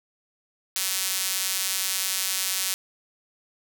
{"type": "tone with high-pass filter", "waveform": "sawtooth", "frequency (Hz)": 189.7, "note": "F#3", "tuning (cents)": 43, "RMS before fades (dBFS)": -27, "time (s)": [0.76, 2.74], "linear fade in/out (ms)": 0, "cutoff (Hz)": 4400, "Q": 0.52, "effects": []}